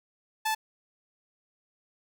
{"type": "tone", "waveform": "sawtooth", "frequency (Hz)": 874, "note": "A5", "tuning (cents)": -12, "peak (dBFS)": -22, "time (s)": [0.45, 0.55], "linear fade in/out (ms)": 10, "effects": []}